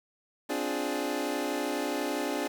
25% pulse chord, D half-diminished seventh, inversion third, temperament equal with one note detuned, 261.6 / 293.7 / 351.5 / 415.3 Hz, C4 / D4 / F4 / Ab4, 0 / 0 / +11 / 0 cents, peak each -32 / -29 / -33 / -32 dBFS, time 0.49-2.48 s, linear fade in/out 10 ms, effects 9-bit

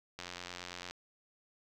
click train, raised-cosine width 0.2 ms, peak -25 dBFS, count 65, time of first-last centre 0.19-0.91 s, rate 88.9 Hz, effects none

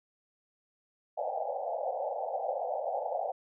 white band-pass noise, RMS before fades -34 dBFS, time 1.17-3.32 s, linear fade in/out 10 ms, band 500 to 820 Hz, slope 96 dB/octave, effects none

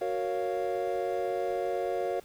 triangle chord, Gb major seventh, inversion none, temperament equal, 370 / 466.2 / 554.4 / 698.5 Hz, Gb4 / Bb4 / Db5 / F5, 0 / 0 / 0 / 0 cents, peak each -32 dBFS, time 0.01-2.2 s, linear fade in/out 5 ms, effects pink hiss -56 dBFS RMS until 2.24 s

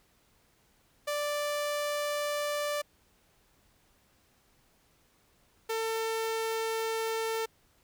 sawtooth tone pair in turn, 587.3 / 448.2 Hz, D5 / A4, 0 / +32 cents, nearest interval perfect fourth, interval 468 cents, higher first, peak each -26 / -26 dBFS, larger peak neither, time 1.07-2.82 / 5.69-7.46 s, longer second, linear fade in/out 10 ms, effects pink hiss -67 dBFS RMS until 7.83 s

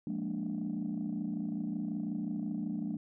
sine chord, Bb dominant seventh, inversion second, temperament equal, 174.61 / 207.7 / 233.1 / 293.7 Hz, F3 / Ab3 / Bb3 / D4, 0 / 0 / 0 / 0 cents, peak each -39 / -36 / -38 / -38 dBFS, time 0.07-2.97 s, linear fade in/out 2 ms, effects tanh soft clip ceiling -27 dBFS

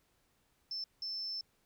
sine tone bursts at uneven times, 5300 Hz, E8, 9 cents sharp, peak -36 dBFS, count 2, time 0.71-0.84 / 1.02-1.41 s, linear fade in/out 2 ms, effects tanh soft clip ceiling -32 dBFS + pink hiss -74 dBFS RMS until 1.65 s

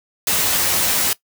white noise with comb filter, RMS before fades -18 dBFS, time 0.27-1.13 s, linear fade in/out 2 ms, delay 11 ms, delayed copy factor +0.5, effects noise-tail reverb RT60 0.1 s tail -19 dB re dry

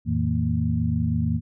sine tone cluster, 85.5 / 111.6 / 161 / 230.2 Hz, F2 / A2 / E3 / A#3, -36 / +25 / -41 / -22 cents, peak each -26 dBFS, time 0.05-1.41 s, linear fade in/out 50 ms, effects none

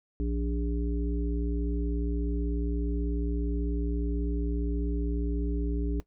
harmonic tone with a mistuned harmonic, 58.27 Hz, A#1, in tune, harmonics 1 / 3 / 5 / 7, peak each -28 / -37 / -33 / -39 dBFS, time 0.2-6 s, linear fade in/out 0 ms, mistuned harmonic 3, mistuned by -16 cents, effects noise-tail reverb RT60 0.1 s tail -17 dB re dry

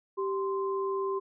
sine tone pair together, 390 / 1042.2 Hz, G4 / C6, -9 / -7 cents, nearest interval octave + perfect fourth, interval 1702 cents, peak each -29 / -34 dBFS, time 0.17-1.2 s, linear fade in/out 20 ms, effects none

